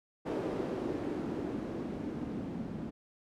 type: noise with low-pass filter sweep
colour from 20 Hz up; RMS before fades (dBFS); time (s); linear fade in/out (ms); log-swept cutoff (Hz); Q
blue; -37; 0.25-2.91; 20; 390 to 220; 2
effects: none